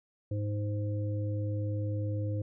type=harmonic tone; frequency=103.83 Hz; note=G#2; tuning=in tune; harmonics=1 / 3 / 5; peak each=-30 / -40 / -41 dBFS; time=0.31-2.42 s; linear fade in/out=5 ms; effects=none

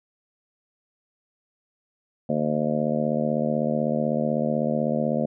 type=harmonic tone; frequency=76 Hz; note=D#2; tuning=40 cents flat; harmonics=2 / 3 / 4 / 5 / 6 / 7 / 8 / 9; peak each=-30 / -25 / -35 / -35 / -35 / -28 / -29 / -34 dBFS; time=2.29-5.26 s; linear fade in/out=5 ms; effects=none

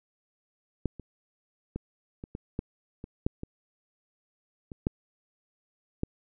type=clicks; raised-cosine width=3 ms; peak=-14 / -28 / -20 / -26 / -23 / -17 / -26 / -12 / -23 / -27 / -12 / -15 dBFS; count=12; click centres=0.857 / 0.997 / 1.76 / 2.239 / 2.351 / 2.591 / 3.041 / 3.265 / 3.434 / 4.718 / 4.869 / 6.034 s; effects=none

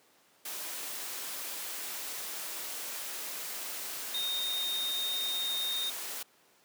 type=tone in noise; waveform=sine; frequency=3692 Hz; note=A#7; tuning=17 cents flat; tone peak=-31 dBFS; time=4.14-5.9 s; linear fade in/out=5 ms; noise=white; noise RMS=-39 dBFS; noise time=0.45-6.23 s; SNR=+5 dB; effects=pink hiss -64 dBFS RMS until 6.64 s + high-pass 300 Hz 12 dB/octave

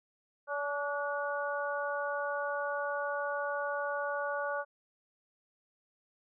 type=harmonic tone with a mistuned harmonic; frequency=286.6 Hz; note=D4; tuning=42 cents flat; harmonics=2 / 3 / 4 / 5; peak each=-35 / -40 / -39 / -37 dBFS; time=0.47-4.65 s; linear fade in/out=50 ms; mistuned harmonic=5; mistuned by=+28 cents; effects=none

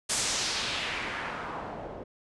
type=noise with low-pass filter sweep; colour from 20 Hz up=white; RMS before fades=-33 dBFS; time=0.09-2.04 s; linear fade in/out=10 ms; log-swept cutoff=9000 to 510 Hz; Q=1.5; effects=resampled to 24000 Hz

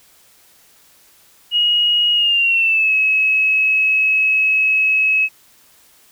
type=tone with pitch glide; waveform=sine; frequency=2886 to 2571 Hz; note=F#7 to E7; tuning=-44 to -44 cents; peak=-12 dBFS; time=1.51-5.29 s; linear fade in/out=50 ms; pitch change=-200 cents; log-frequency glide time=2.14-2.93 s; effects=white hiss -51 dBFS RMS until 6.11 s

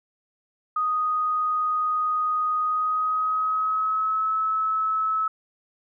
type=tone with pitch glide; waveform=sine; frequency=1244.5 to 1297.3 Hz; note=D#6 to E6; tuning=0 to -28 cents; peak=-21 dBFS; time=0.76-5.28 s; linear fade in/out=5 ms; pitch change=+72 cents; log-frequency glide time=2.62-4.33 s; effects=none

